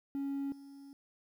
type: tone with level steps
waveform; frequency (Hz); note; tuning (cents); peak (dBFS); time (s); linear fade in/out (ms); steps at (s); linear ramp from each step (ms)
triangle; 277.6; C#4; +3; -31 / -47; 0.15-0.93; 0; 0.52; 2
effects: tanh soft clip ceiling -28 dBFS + 11-bit